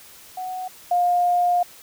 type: tone pair in turn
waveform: sine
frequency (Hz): 740 / 708.8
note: F#5 / F5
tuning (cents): 0 / +25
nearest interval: minor second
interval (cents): 75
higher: first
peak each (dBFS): -27 / -16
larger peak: second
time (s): 0.37-0.68 / 0.91-1.63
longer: second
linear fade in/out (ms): 5
effects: white hiss -46 dBFS RMS until 1.82 s